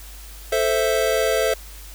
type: chord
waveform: square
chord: A minor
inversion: none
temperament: equal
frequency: 440 / 523.3 / 659.3 Hz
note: A4 / C5 / E5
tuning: 0 / 0 / 0 cents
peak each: -23 dBFS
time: 0.52-1.54 s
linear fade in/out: 5 ms
effects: added 50 Hz sine -38 dBFS peak until 1.94 s + white hiss -43 dBFS RMS until 1.94 s